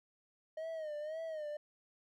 triangle tone with vibrato, 622.3 Hz, D#5, in tune, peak -37 dBFS, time 0.57-1.57 s, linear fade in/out 5 ms, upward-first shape sine, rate 1.9 Hz, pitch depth 87 cents each way, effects none

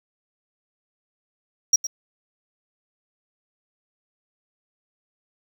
triangle tone with echo, 5670 Hz, F8, 25 cents sharp, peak -10 dBFS, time 1.73-1.76 s, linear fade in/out 5 ms, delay 110 ms, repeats 1, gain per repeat -14 dB, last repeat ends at 1.87 s, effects tanh soft clip ceiling -6 dBFS + 8-bit

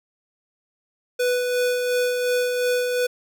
square tone with tremolo, 494.6 Hz, B4, 3 cents sharp, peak -19 dBFS, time 1.19-3.07 s, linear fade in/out 10 ms, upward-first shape sine, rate 2.8 Hz, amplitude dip 35%, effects none

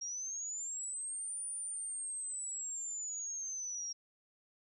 sine linear two-way sweep, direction up then down, 5588 to 9430 to 5588 Hz, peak -38 dBFS, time 0.01-3.93 s, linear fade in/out 10 ms, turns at 1.45 s, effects none

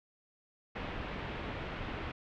pink low-pass noise, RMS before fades -40 dBFS, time 0.75-2.12 s, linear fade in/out 10 ms, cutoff 3000 Hz, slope 24 dB/octave, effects none

